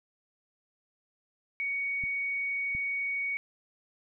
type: tone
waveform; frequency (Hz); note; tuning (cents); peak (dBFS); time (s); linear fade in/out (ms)
sine; 2237; C#7; +15; -29; 1.6-3.37; 0
type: clicks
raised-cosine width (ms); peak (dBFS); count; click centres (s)
5; -30; 2; 2.038 / 2.75
effects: none